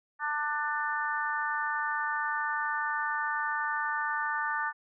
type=harmonic tone; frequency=297.3 Hz; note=D4; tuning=21 cents sharp; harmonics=3 / 4 / 5 / 6; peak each=-34 / -34 / -34 / -34 dBFS; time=0.19-4.73 s; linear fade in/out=50 ms; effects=none